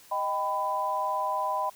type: chord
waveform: sine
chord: Eb augmented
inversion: none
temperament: equal with one note detuned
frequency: 622.3 / 784 / 999.8 Hz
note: Eb5 / G5 / B5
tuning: 0 / 0 / +21 cents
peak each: -33 / -32 / -28 dBFS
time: 0.11-1.7 s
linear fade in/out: 10 ms
effects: white hiss -54 dBFS RMS until 1.75 s